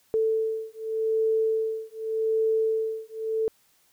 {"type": "beating tone pair", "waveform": "sine", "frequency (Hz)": [442.1, 442.95], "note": ["A4", "A4"], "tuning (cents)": [8, 12], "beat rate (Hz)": 0.85, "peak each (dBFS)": -26, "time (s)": [0.14, 3.48], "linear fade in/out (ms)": 0, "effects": ["white hiss -64 dBFS RMS until 3.92 s"]}